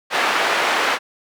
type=band-pass noise; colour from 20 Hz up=white; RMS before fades=-19 dBFS; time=0.1-0.99 s; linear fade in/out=50 ms; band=460 to 2000 Hz; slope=12 dB/octave; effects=none